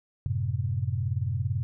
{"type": "chord", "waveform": "sine", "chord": "F# diminished", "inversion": "none", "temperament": "equal", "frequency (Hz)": [92.5, 110, 130.81], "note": ["F#2", "A2", "C3"], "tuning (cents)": [0, 0, 0], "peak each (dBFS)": -30, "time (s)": [0.26, 1.63], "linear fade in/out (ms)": 0, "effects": []}